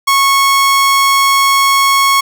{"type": "tone", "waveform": "sawtooth", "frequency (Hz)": 1100, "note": "C#6", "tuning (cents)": -14, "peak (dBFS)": -4, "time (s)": [0.07, 2.21], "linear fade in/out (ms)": 10, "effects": []}